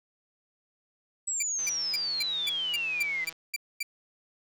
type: exponential sweep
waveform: sine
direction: down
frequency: 7902 to 2014 Hz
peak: -28 dBFS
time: 1.27-3.25 s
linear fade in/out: 10 ms
type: tone bursts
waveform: sawtooth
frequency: 2348 Hz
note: D7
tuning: 1 cent flat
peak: -25 dBFS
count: 10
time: 1.4-3.83 s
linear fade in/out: 5 ms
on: 27 ms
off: 240 ms
type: click train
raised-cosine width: 0.2 ms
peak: -30 dBFS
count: 284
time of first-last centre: 1.59-3.326 s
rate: 163 Hz
effects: none